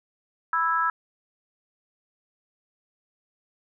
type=harmonic tone; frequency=330 Hz; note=E4; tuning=2 cents sharp; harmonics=3 / 4 / 5; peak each=-27 / -23 / -28 dBFS; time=0.53-0.9 s; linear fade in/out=2 ms; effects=none